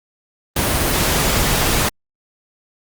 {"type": "noise", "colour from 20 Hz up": "pink", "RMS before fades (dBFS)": -17, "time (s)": [0.56, 1.89], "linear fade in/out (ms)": 5, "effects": ["Opus 24 kbps"]}